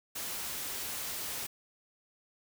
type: noise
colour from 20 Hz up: white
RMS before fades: -38 dBFS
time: 0.15-1.47 s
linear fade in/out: 10 ms
effects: none